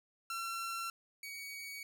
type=tone pair in turn; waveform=sawtooth; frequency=1356 / 2252 Hz; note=E6 / C#7; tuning=+49 / +27 cents; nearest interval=major sixth; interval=878 cents; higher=second; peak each=-34 / -40 dBFS; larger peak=first; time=0.3-0.9 / 1.23-1.83 s; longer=neither; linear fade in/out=2 ms; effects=none